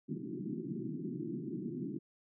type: band-pass noise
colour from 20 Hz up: white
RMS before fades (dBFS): -40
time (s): 0.08-1.99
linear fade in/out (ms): 20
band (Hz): 130 to 370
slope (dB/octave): 96
effects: none